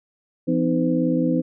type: tone cluster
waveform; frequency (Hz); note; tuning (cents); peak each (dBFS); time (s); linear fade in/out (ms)
sine; 170.1 / 255.6 / 313.9 / 508; F3 / C4 / D#4 / B4; -45 / -40 / +15 / +49; -24 / -21 / -23 / -26; 0.47-1.42; 20
effects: none